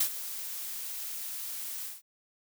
blue noise with ADSR envelope, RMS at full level -25 dBFS, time 0-2.02 s, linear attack 6 ms, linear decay 82 ms, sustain -13 dB, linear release 170 ms, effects none

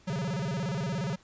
square tone with vibrato, 158.4 Hz, D#3, 31 cents sharp, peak -30 dBFS, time 0.07-1.16 s, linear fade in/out 10 ms, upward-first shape square, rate 17 Hz, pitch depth 270 cents each way, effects pink hiss -60 dBFS RMS until 1.23 s + resampled to 16000 Hz

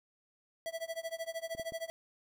square tone with tremolo, 658 Hz, E5, 3 cents flat, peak -35 dBFS, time 0.66-1.9 s, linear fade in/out 0 ms, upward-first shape sine, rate 13 Hz, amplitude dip 95%
clicks, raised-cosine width 2 ms, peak -34 dBFS, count 3, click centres 1.55 / 1.597 / 1.722 s
effects 11-bit

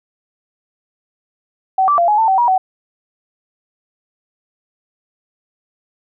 sine tone with pitch steps, 761 / 1165 / 688 / 840 / 892 / 766 / 957 / 753 Hz, F#5 / D6 / F5 / G#5 / A5 / G5 / A#5 / F#5, +48 / -14 / -26 / +19 / +23 / -40 / +45 / +30 cents, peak -10 dBFS, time 1.78-2.58 s, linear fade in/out 5 ms, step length 100 ms, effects none

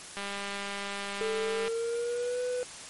click train, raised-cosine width 0.3 ms, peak -20 dBFS, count 303, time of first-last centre 0.17-1.68 s, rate 200 Hz
triangle tone with pitch glide, 440 to 496.7 Hz, A4 to B4, 0 to +10 cents, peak -27 dBFS, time 1.21-2.63 s, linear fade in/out 0 ms, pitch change +210 cents, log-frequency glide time 1.4-2.41 s
effects white hiss -44 dBFS RMS until 2.89 s + MP3 48 kbps

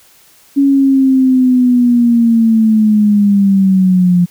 sine linear sweep, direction down, 280 to 174.61 Hz, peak -6 dBFS, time 0.56-4.26 s, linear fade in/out 20 ms, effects white hiss -46 dBFS RMS until 4.3 s

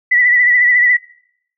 sine tone with vibrato, 1962 Hz, B6, 12 cents flat, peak -8 dBFS, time 0.11-0.97 s, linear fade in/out 10 ms, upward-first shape triangle, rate 14 Hz, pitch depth 54 cents each way, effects noise-tail reverb RT60 0.7 s tail -23 dB re dry

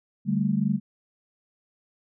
sine chord, D suspended fourth, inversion none, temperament equal, 146.83 / 196 / 220 Hz, D3 / G3 / A3, 0 / 0 / 0 cents, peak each -28 / -24 / -26 dBFS, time 0.25-0.8 s, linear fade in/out 50 ms, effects none

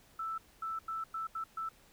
sine tone bursts at uneven times, 1321 Hz, E6, 3 cents sharp, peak -35 dBFS, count 6, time 0.19-0.38 / 0.62-0.79 / 0.88-1.04 / 1.14-1.27 / 1.35-1.44 / 1.57-1.69 s, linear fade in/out 5 ms, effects pink hiss -63 dBFS RMS until 1.92 s

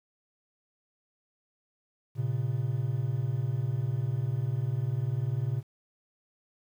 triangle tone pair together, 115.11 / 135.2 Hz, A#2 / C#3, -21 / -43 cents, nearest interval minor third, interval 278 cents, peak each -28 dBFS, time 2.15-5.63 s, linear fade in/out 50 ms, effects 10-bit

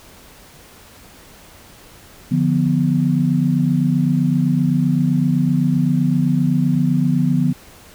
sine chord, B diminished, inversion first, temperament equal, 146.83 / 174.61 / 246.9 Hz, D3 / F3 / B3, 0 / 0 / 0 cents, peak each -18 dBFS, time 2.31-7.53 s, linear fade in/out 10 ms, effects pink hiss -44 dBFS RMS until 7.94 s

